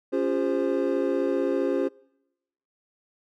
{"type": "chord", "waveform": "triangle", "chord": "Db major seventh", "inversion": "none", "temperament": "equal with one note detuned", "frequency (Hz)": [277.2, 349.2, 404.6, 523.3], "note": ["Db4", "F4", "Ab4", "C5"], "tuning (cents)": [0, 0, -45, 0], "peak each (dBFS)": -26, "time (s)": [0.12, 1.89], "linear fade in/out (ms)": 20, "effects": ["noise-tail reverb RT60 0.9 s tail -26 dB re dry"]}